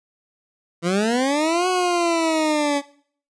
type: linear two-way sweep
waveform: 20% pulse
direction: up then down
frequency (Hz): 164.81 to 370 to 280.8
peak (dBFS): -13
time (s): 0.82-2.82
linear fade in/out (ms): 50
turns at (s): 1.68
effects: noise-tail reverb RT60 0.5 s tail -18 dB re dry + resampled to 22050 Hz